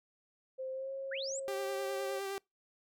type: tone with pitch glide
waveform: sine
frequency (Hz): 523.3 to 540.5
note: C5 to C#5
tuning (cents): 0 to -44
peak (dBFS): -37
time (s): 0.58-2.2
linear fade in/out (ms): 20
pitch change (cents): +56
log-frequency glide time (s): 0.72-0.91
type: linear sweep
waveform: sine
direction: up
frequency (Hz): 1318.5 to 8170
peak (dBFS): -38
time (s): 1.11-1.4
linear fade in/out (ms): 10
type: tone with vibrato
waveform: sawtooth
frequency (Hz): 392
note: G4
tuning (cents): 0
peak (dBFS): -33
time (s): 1.48-2.38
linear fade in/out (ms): 0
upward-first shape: triangle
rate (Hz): 9.7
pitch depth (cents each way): 26
effects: noise-tail reverb RT60 0.2 s tail -26 dB re dry